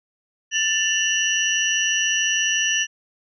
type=tone cluster; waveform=sine; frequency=1766 / 2765 / 2951 / 5830 Hz; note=A6 / F7 / F#7 / F#8; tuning=+6 / -18 / -5 / -26 cents; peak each=-24 dBFS; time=0.51-2.87 s; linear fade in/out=50 ms; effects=none